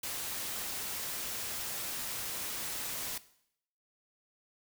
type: noise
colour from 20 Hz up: white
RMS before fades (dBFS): -38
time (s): 0.03-3.18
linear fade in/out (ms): 5
effects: noise-tail reverb RT60 0.7 s tail -17 dB re dry